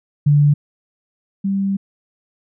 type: tone pair in turn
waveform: sine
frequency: 145.9 / 196.04 Hz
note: D3 / G3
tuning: -11 / 0 cents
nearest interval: perfect fourth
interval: 511 cents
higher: second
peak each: -9 / -16 dBFS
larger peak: first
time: 0.26-0.54 / 1.44-1.77 s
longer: second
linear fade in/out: 10 ms
effects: none